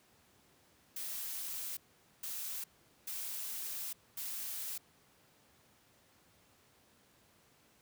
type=noise bursts at uneven times; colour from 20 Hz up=blue; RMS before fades=-41 dBFS; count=4; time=0.96-1.77 / 2.23-2.64 / 3.07-3.93 / 4.17-4.78 s; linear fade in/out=5 ms; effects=pink hiss -67 dBFS RMS until 7.81 s + high-pass 80 Hz 12 dB/octave